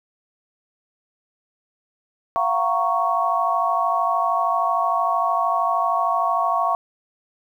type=chord; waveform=sine; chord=Gb major seventh; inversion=third; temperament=equal with one note detuned; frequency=686.9 / 740 / 932.3 / 1108.7 Hz; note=F5 / Gb5 / Bb5 / Db6; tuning=-29 / 0 / 0 / 0 cents; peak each=-23 / -25 / -26 / -21 dBFS; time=2.36-6.75 s; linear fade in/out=0 ms; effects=9-bit